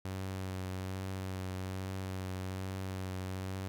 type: tone with vibrato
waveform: sawtooth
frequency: 94.2 Hz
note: F#2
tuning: 32 cents sharp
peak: -33 dBFS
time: 0.05-3.68 s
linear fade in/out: 0 ms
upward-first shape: triangle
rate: 1.2 Hz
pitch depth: 22 cents each way
effects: none